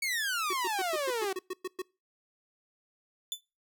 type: exponential sweep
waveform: sawtooth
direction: down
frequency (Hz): 2263 to 370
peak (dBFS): -26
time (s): 0.02-1.33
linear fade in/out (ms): 5
type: tone bursts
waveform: square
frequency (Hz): 370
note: F#4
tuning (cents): 0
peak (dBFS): -33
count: 10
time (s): 0.5-1.82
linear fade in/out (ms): 5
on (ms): 33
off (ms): 110
type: tone with exponential decay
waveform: sawtooth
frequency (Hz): 3500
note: A7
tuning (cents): -10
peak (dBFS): -25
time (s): 3.32-3.41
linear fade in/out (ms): 1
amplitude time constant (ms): 19
effects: noise-tail reverb RT60 0.3 s tail -24 dB re dry